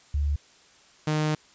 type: tone pair in turn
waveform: sine / sawtooth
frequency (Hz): 72.4 / 153.41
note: D2 / D#3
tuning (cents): -24 / -24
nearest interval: octave + minor second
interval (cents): 1300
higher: second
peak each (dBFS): -22 / -19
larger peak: second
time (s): 0.14-0.36 / 1.07-1.35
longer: second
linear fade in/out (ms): 5
effects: white hiss -56 dBFS RMS until 1.54 s + resampled to 16000 Hz